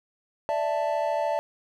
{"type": "chord", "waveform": "triangle", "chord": "D suspended second", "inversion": "none", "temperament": "just", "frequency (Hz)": [587.3, 660.7, 881], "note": ["D5", "E5", "A5"], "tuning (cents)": [0, 4, 2], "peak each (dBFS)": [-26, -26, -27], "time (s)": [0.49, 1.39], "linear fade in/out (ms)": 0, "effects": []}